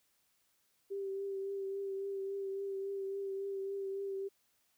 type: tone with vibrato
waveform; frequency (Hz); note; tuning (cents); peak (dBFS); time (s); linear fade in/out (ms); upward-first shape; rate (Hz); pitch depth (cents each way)
sine; 392; G4; 0; -36; 0.9-4.29; 20; triangle; 3.6; 26
effects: white hiss -75 dBFS RMS until 4.77 s